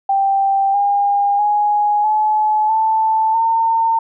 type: tone with pitch steps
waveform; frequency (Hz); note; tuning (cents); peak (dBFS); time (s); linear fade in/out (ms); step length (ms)
sine; 785 / 808 / 831.7 / 856 / 881.1 / 907; G5 / G#5 / G#5 / A5 / A5 / A#5; +2 / -48 / +2 / -48 / +2 / -48; -12; 0.09-3.99; 5; 650
effects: none